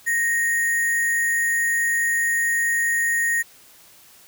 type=tone with sample-and-hold; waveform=sine; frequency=1864.7 Hz; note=A#6; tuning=in tune; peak=-18 dBFS; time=0.06-3.43 s; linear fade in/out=20 ms; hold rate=8820 Hz; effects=white hiss -50 dBFS RMS until 4.27 s